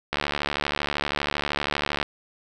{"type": "click train", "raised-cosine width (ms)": 0.3, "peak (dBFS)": -8, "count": 139, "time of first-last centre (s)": [0.13, 2.028], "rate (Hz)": 72.7, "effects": []}